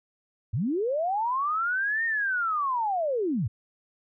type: linear two-way sweep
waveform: sine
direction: up then down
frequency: 87.31 to 1855 to 87.31 Hz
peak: -24 dBFS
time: 0.53-3.48 s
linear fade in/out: 10 ms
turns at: 2.05 s
effects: none